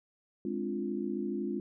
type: chord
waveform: sine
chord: D half-diminished seventh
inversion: second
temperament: equal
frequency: 207.7 / 261.6 / 293.7 / 349.2 Hz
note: Ab3 / C4 / D4 / F4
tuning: 0 / 0 / 0 / 0 cents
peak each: -36 / -38 / -39 / -36 dBFS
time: 0.45-1.6 s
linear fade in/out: 2 ms
effects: none